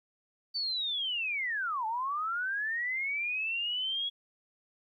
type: linear two-way sweep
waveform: sine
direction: down then up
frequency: 4597 to 855 to 3349 Hz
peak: -30 dBFS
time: 0.54-4.1 s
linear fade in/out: 20 ms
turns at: 1.86 s
effects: 12-bit